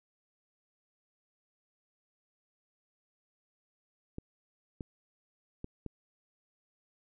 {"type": "clicks", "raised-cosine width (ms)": 3, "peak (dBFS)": -26, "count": 4, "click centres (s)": [4.184, 4.808, 5.644, 5.863], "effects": []}